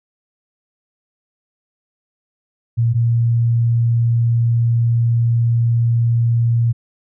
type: tone pair in turn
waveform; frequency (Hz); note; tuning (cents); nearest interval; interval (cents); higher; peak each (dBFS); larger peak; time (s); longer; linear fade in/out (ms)
sine; 116.54 / 117.08; A#2 / A#2; 0 / +8; unison; 8; second; -12; neither; 2.77-2.94 / 2.94-6.73; second; 20
effects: none